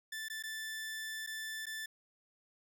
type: tone with dropouts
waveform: sawtooth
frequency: 1760 Hz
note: A6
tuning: in tune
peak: -36 dBFS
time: 0.12-1.86 s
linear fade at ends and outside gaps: 5 ms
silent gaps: 0.285-0.299 / 0.426-0.436 / 1.265-1.272 / 1.657-1.666 s
effects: none